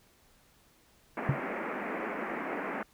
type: band-pass noise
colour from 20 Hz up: pink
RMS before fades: -36 dBFS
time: 1.17-2.83 s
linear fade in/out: 2 ms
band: 200 to 2300 Hz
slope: 48 dB/octave
type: tone with exponential decay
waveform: sine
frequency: 138.59 Hz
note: C#3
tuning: in tune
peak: -19 dBFS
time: 1.29-1.41 s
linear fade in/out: 2 ms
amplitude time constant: 24 ms
effects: pink hiss -64 dBFS RMS until 2.93 s